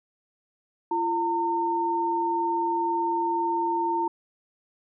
sine tone pair together, 341.2 / 911 Hz, F4 / A#5, -40 / -40 cents, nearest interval octave + perfect fourth, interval 1700 cents, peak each -28 / -24 dBFS, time 0.91-4.08 s, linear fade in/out 5 ms, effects none

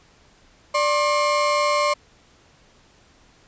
35% pulse tone pair together, 588 / 1072.2 Hz, D5 / C6, +2 / +42 cents, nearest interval minor seventh, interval 1040 cents, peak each -19 dBFS, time 0.74-1.94 s, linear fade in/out 10 ms, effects pink hiss -55 dBFS RMS until 3.47 s + resampled to 16000 Hz

